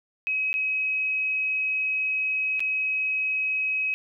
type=tone with dropouts; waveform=sine; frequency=2546 Hz; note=D#7; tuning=39 cents sharp; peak=-23 dBFS; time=0.27-3.94 s; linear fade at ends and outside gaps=0 ms; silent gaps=0.53-0.54 / 2.595-2.604 s; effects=none